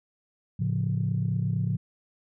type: chord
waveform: sine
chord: A augmented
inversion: none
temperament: equal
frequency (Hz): 110 / 138.59 / 174.61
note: A2 / C#3 / E#3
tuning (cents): 0 / 0 / 0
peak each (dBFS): -27 / -28 / -29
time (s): 0.59-1.77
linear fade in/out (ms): 10
effects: tanh soft clip ceiling -16 dBFS